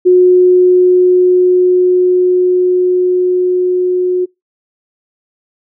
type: tone with level ramp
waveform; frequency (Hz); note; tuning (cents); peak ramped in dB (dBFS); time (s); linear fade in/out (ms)
sine; 363.2; F#4; -32; -3 to -10; 0.05-4.26; 20
effects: noise-tail reverb RT60 0.2 s tail -25 dB re dry